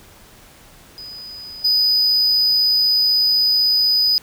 triangle tone with level steps, 4978 Hz, D#8, in tune, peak -31 / -12 dBFS, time 0.98-4.18 s, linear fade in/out 0 ms, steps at 1.64 s, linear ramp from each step 10 ms, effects pink hiss -46 dBFS RMS until 4.22 s

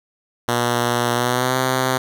5% pulse tone with pitch glide, 120.2 to 129.57 Hz, B2 to C3, -46 to -17 cents, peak -6 dBFS, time 0.48-1.98 s, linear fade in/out 5 ms, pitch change +129 cents, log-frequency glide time 1.14-1.56 s, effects none

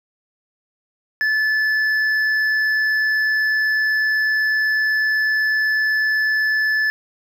sine tone with hard clipping, 1736 Hz, A6, 24 cents flat, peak -17 dBFS, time 1.21-6.9 s, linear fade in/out 0 ms, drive 4 dB, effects none

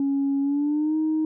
sine tone with pitch glide, 277.2 to 312.9 Hz, C#4 to D#4, 0 to +10 cents, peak -19 dBFS, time 0-1.25 s, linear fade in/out 2 ms, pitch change +210 cents, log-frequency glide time 0.41-0.96 s, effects tanh soft clip ceiling -17 dBFS

